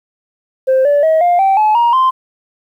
sine tone with pitch steps, 524 / 578.1 / 637.7 / 703.5 / 776.1 / 856.2 / 944.5 / 1042 Hz, C5 / D5 / D#5 / F5 / G5 / A5 / A#5 / C6, +2 / -27 / +42 / +12 / -18 / -47 / +22 / -7 cents, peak -6 dBFS, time 0.67-2.11 s, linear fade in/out 20 ms, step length 180 ms, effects tanh soft clip ceiling -6 dBFS + 8-bit

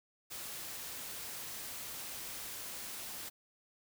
white noise, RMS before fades -44 dBFS, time 0.3-3.3 s, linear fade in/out 20 ms, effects none

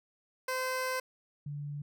15% pulse / sine tone pair in turn, 515 / 145.27 Hz, C5 / D3, -28 / -19 cents, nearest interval octave + minor seventh, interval 2191 cents, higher first, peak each -25 / -36 dBFS, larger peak first, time 0.48-1 / 1.46-1.82 s, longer first, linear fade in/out 5 ms, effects none

